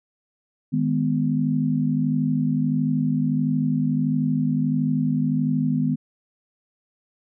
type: chord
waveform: sine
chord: G# minor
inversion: second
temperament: just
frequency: 155.74 / 207.7 / 249.2 Hz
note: D#3 / G#3 / B3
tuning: +2 / 0 / +16 cents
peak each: -23 / -26 / -22 dBFS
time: 0.72-5.96 s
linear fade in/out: 20 ms
effects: none